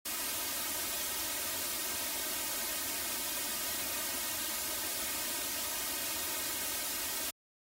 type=noise with comb filter; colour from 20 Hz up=white; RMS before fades=-36 dBFS; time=0.05-7.31 s; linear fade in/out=10 ms; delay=3.2 ms; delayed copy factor=+0.95; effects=high-pass 60 Hz 12 dB/octave + AAC 48 kbps